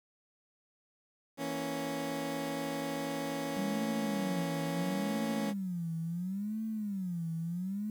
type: chord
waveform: 20% pulse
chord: A# diminished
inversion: second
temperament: equal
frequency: 164.81 / 233.1 / 277.2 Hz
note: E3 / A#3 / C#4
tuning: 0 / 0 / 0 cents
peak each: -37 / -37 / -31 dBFS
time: 1.37-5.54 s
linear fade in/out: 50 ms
type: tone with vibrato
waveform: sine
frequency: 190 Hz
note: F#3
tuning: 46 cents sharp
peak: -33 dBFS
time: 3.57-7.9 s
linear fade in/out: 2 ms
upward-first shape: sine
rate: 0.73 Hz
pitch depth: 260 cents each way
effects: 10-bit